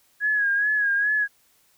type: tone with vibrato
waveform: sine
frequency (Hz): 1661.2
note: G#6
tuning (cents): 0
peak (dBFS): -19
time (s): 0.2-1.28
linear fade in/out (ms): 50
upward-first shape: sine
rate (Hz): 2.4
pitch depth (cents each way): 56
effects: white hiss -62 dBFS RMS until 1.77 s